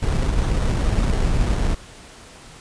brown noise with sample-and-hold, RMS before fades -19 dBFS, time 0.02-1.75 s, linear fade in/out 10 ms, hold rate 2450 Hz, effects pink hiss -43 dBFS RMS until 2.6 s + resampled to 22050 Hz

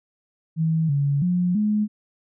sine tone with pitch steps, 161 / 141.7 / 178.5 / 211 Hz, E3 / C#3 / F3 / G#3, -41 / +38 / +38 / +28 cents, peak -18 dBFS, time 0.56-1.88 s, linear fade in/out 50 ms, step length 330 ms, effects none

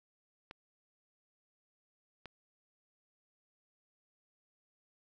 clicks, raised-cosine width 0.3 ms, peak -30 dBFS, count 2, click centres 0.511 / 2.257 s, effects none

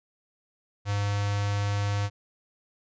square tone with notch filter, 101.9 Hz, G#2, 32 cents flat, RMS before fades -27 dBFS, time 0.85-2.1 s, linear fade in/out 50 ms, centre 250 Hz, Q 0.6, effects resampled to 16000 Hz

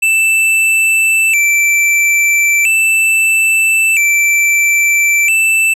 square tone with vibrato, 2489 Hz, D#7, in tune, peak -9 dBFS, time 0.02-5.74 s, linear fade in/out 10 ms, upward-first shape square, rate 0.38 Hz, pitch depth 110 cents each way, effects low-pass 12000 Hz 12 dB/octave

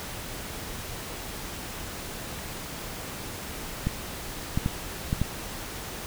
clicks, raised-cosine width 5 ms, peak -12 dBFS, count 5, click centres 3.87 / 4.575 / 4.661 / 5.129 / 5.216 s, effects pink hiss -37 dBFS RMS until 6.06 s

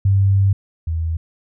sine tone pair in turn, 98 / 81.4 Hz, G2 / E2, 0 / -21 cents, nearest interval minor third, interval 321 cents, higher first, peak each -11 / -18 dBFS, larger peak first, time 0.05-0.53 / 0.87-1.17 s, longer first, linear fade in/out 5 ms, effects none

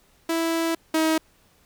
sawtooth tone pair in turn, 329.6 / 318.1 Hz, E4 / D#4, 0 / +38 cents, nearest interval minor second, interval 62 cents, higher first, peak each -18 / -15 dBFS, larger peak second, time 0.29-0.75 / 0.94-1.18 s, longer first, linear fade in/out 5 ms, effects pink hiss -60 dBFS RMS until 1.65 s

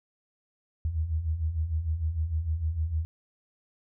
sine beating tone pair, 75.1 / 81.7 Hz, D2 / E2, +39 / -15 cents, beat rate 6.6 Hz, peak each -33 / -27 dBFS, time 0.85-3.05 s, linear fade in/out 0 ms, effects none

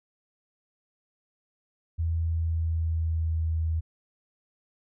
sine tone with pitch glide, 82.41 to 80.71 Hz, E2 to E2, 0 to -36 cents, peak -24 dBFS, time 1.98-3.81 s, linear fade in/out 20 ms, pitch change -36 cents, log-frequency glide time 2.19-3.44 s, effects none

